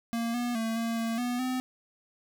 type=tone with pitch steps; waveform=square; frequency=231.7 / 241.9 / 225.2 / 229.4 / 228 / 244.7 / 255.4 Hz; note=A#3 / B3 / A3 / A#3 / A#3 / B3 / C4; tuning=-10 / -36 / +40 / -28 / -38 / -16 / -42 cents; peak=-29 dBFS; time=0.13-1.6 s; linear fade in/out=0 ms; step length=210 ms; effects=none